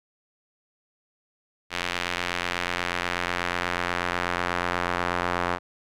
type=tone with band-pass filter sweep; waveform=sawtooth; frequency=88.2 Hz; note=F2; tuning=18 cents sharp; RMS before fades=-28 dBFS; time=1.7-5.59 s; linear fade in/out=50 ms; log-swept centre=2600 to 1200 Hz; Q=1.1; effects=none